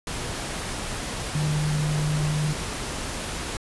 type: tone in noise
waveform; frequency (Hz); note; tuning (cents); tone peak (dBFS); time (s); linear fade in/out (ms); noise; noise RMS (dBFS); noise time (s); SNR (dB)
sine; 150.7; D3; +45; -22; 1.35-2.53; 2; pink; -31; 0.07-3.57; +6
effects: resampled to 24000 Hz